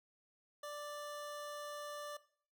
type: tone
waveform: 25% pulse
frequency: 588 Hz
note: D5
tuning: 2 cents sharp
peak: -40 dBFS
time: 0.63-2.17 s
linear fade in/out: 5 ms
effects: noise-tail reverb RT60 0.5 s tail -17 dB re dry